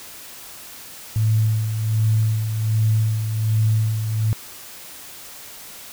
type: tone with tremolo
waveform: sine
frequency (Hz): 109.5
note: A2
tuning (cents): -8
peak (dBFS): -14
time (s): 1.16-4.33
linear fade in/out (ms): 0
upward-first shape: sine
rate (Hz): 1.3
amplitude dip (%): 55
effects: white hiss -39 dBFS RMS until 5.92 s